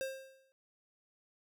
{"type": "tone with exponential decay", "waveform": "square", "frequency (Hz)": 532, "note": "C5", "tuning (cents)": 29, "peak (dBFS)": -34, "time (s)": [0.01, 0.52], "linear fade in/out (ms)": 0, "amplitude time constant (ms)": 110, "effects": []}